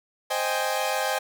sawtooth chord, Ab major seventh, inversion first, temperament equal, 523.3 / 622.3 / 784 / 830.6 Hz, C5 / Eb5 / G5 / Ab5, 0 / 0 / 0 / 0 cents, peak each -26 dBFS, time 0.3-1.19 s, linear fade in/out 10 ms, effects none

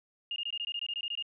sine tone bursts, 2835 Hz, F7, 25 cents sharp, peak -32 dBFS, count 13, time 0.31-1.225 s, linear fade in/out 2 ms, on 51 ms, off 21 ms, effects none

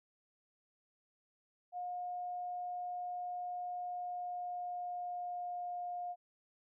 sine tone with pitch glide, 716 to 710.2 Hz, F5 to F5, +43 to +29 cents, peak -38 dBFS, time 1.72-6.16 s, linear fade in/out 50 ms, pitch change -14 cents, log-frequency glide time 3.78-5.81 s, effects none

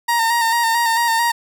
30% pulse tone with vibrato, 926 Hz, A#5, 12 cents flat, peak -12 dBFS, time 0.08-1.32 s, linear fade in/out 10 ms, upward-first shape square, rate 4.5 Hz, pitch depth 31 cents each way, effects none

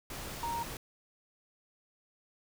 sine tone in noise, 934 Hz, A#5, 3 cents sharp, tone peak -33 dBFS, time 0.43-0.63 s, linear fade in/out 2 ms, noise pink, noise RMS -42 dBFS, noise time 0.1-0.77 s, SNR +6 dB, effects none

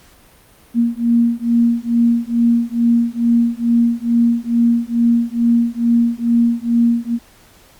sine beating tone pair, 233.6 / 235.9 Hz, A#3 / A#3, +4 / +21 cents, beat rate 2.3 Hz, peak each -15 dBFS, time 0.74-7.19 s, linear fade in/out 50 ms, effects pink hiss -48 dBFS RMS until 7.79 s + Opus 48 kbps

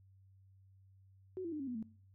sine tone with pitch steps, 372.3 / 335.5 / 302.4 / 272.5 / 245.6 / 221.4 Hz, F#4 / E4 / D#4 / C#4 / B3 / A3, +11 / +31 / -49 / -29 / -9 / +11 cents, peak -38 dBFS, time 1.37-1.826 s, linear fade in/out 0 ms, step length 76 ms, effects noise-tail reverb RT60 0.5 s tail -21 dB re dry + added 96 Hz sine -61 dBFS peak until 2.14 s

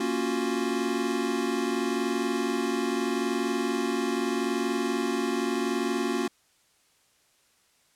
square chord, Gb major seventh, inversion first, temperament equal, 233.1 / 277.2 / 349.2 / 370 Hz, Bb3 / Db4 / F4 / Gb4, 0 / 0 / 0 / 0 cents, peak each -32 dBFS, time 0-6.28 s, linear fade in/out 5 ms, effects white hiss -65 dBFS RMS until 7.95 s + low-pass 10000 Hz 12 dB/octave

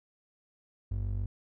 triangle ring-modulated tone, 74.4 Hz, D2, 23 cents sharp, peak -25 dBFS, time 0.91-1.26 s, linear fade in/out 5 ms, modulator 23.7 Hz, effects none

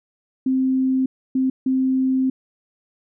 sine tone bursts at uneven times, 261.6 Hz, C4, in tune, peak -16 dBFS, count 3, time 0.46-1.06 / 1.35-1.5 / 1.66-2.3 s, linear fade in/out 5 ms, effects none

